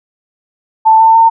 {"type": "tone with pitch steps", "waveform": "sine", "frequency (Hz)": [884, 895.8, 907.8], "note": ["A5", "A5", "A#5"], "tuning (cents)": [8, 31, -46], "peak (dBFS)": -3, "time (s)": [0.85, 1.3], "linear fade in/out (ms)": 20, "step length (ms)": 150, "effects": []}